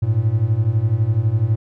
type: beating tone pair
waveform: triangle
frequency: 102.8 / 114.8 Hz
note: G#2 / A#2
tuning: -17 / -26 cents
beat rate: 12 Hz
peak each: -17 / -15 dBFS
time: 0.02-1.56 s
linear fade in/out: 10 ms
effects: none